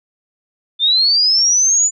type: linear sweep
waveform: sine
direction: up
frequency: 3520 to 7040 Hz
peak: -10 dBFS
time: 0.79-1.91 s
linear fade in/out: 50 ms
effects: none